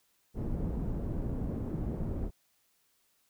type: low-pass noise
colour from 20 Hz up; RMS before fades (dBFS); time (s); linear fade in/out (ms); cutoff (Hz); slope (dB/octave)
pink; -34; 0.34-2.31; 50; 340; 12
effects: white hiss -72 dBFS RMS until 3.29 s